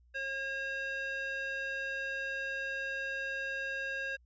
square tone with band-pass filter, 541 Hz, C#5, 42 cents flat, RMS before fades -37 dBFS, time 0.14-4.17 s, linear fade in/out 20 ms, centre 2000 Hz, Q 7.4, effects added 60 Hz sine -61 dBFS peak until 4.25 s + resampled to 16000 Hz

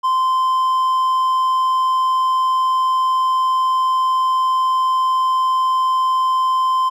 triangle tone, 1037 Hz, C6, 16 cents flat, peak -12 dBFS, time 0.03-6.9 s, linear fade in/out 20 ms, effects none

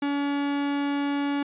45% pulse tone, 284.3 Hz, C#4, 44 cents sharp, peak -24 dBFS, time 0.02-1.43 s, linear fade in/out 5 ms, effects resampled to 8000 Hz

